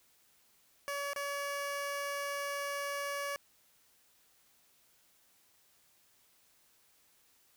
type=tone with dropouts; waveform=15% pulse; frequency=567 Hz; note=C#5; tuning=39 cents sharp; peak=-29 dBFS; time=0.88-3.36 s; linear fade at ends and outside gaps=0 ms; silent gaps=1.133-1.161 s; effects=white hiss -68 dBFS RMS until 7.56 s